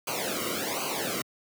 pink noise with flanger, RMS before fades -31 dBFS, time 0.07-1.22 s, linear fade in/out 5 ms, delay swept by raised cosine 0.55 to 1.2 ms, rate 1.3 Hz, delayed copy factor -0.95, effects high-pass 150 Hz 12 dB/octave

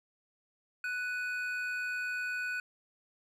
triangle tone pair together, 1484 / 2496 Hz, F#6 / D#7, +5 / +5 cents, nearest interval major sixth, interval 900 cents, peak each -32 / -38 dBFS, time 0.84-2.6 s, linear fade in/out 2 ms, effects resampled to 32000 Hz

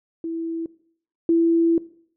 sine tone pair in turn, 329.6 / 333.2 Hz, E4 / E4, 0 / +19 cents, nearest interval unison, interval 19 cents, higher second, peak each -25 / -14 dBFS, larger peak second, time 0.24-0.66 / 1.29-1.78 s, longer second, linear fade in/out 2 ms, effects noise-tail reverb RT60 0.6 s tail -20 dB re dry

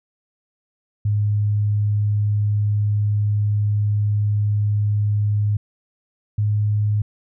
sine tone pair in turn, 104.1 / 104.88 Hz, G#2 / G#2, +5 / +17 cents, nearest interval unison, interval 12 cents, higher second, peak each -16 dBFS, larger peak neither, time 1.05-5.57 / 6.38-7.02 s, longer first, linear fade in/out 5 ms, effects none

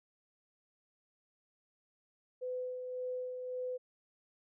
sine tone with tremolo, 504 Hz, B4, 35 cents sharp, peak -35 dBFS, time 2.41-3.78 s, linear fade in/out 20 ms, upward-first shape sine, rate 1.8 Hz, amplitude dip 40%, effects none

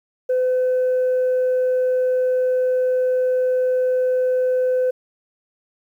sine tone, 508 Hz, B4, 49 cents sharp, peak -14 dBFS, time 0.29-4.91 s, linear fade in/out 10 ms, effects tanh soft clip ceiling -14 dBFS + 9-bit

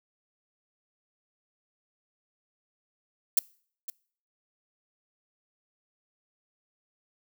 violet noise with echo, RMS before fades -21 dBFS, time 3.37-3.39 s, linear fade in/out 2 ms, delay 510 ms, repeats 1, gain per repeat -15 dB, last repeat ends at 3.9 s, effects noise-tail reverb RT60 0.5 s tail -24 dB re dry

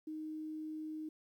sine tone, 311.1 Hz, D#4, in tune, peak -40 dBFS, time 0.07-1.09 s, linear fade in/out 5 ms, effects 12-bit

